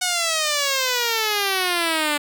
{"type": "exponential sweep", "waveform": "5% pulse", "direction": "down", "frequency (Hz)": [740, 289.7], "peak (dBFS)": -8, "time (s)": [0.01, 2.18], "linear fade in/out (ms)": 10, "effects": []}